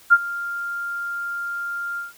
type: tone with ADSR envelope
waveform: sine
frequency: 1396.9 Hz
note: F6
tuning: in tune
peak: -6 dBFS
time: 0.1-2.13 s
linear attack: 29 ms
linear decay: 44 ms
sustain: -19 dB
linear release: 150 ms
effects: white hiss -50 dBFS RMS until 2.17 s